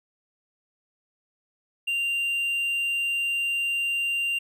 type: tone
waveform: triangle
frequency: 2780 Hz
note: F7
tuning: 9 cents flat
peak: -22 dBFS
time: 1.87-4.39 s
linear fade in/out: 10 ms
effects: none